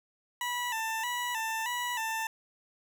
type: tone with vibrato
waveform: 20% pulse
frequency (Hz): 932.3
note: A#5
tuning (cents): 0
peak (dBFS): -26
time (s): 0.41-2.27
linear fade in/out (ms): 2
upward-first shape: square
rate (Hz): 1.6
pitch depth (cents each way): 79
effects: none